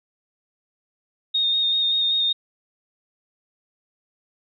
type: tone with vibrato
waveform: sine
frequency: 3691 Hz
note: A#7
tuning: 18 cents flat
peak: -18 dBFS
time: 1.34-2.33 s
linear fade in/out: 10 ms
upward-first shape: square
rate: 5.2 Hz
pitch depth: 15 cents each way
effects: none